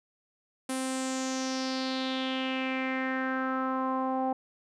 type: tone with low-pass filter sweep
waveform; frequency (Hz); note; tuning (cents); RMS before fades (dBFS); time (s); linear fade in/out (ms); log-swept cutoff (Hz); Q
sawtooth; 261.6; C4; 0; -31; 0.69-4.33; 5; 10000 to 790; 4.2
effects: none